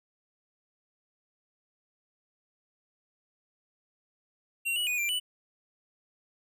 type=tone with pitch steps; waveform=square; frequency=2749 / 2930 / 2476 / 2368 / 2971 Hz; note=F7 / F#7 / D#7 / D7 / F#7; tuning=-28 / -18 / -9 / +14 / +6 cents; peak=-28 dBFS; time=4.65-5.2 s; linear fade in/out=20 ms; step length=110 ms; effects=none